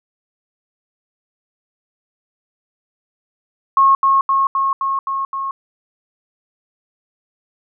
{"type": "tone with echo", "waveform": "sine", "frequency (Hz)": 1087, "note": "C#6", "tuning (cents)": -34, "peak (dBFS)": -8, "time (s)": [3.77, 3.95], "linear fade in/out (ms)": 2, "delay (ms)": 260, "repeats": 6, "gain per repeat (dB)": -2, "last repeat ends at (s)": 5.51, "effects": []}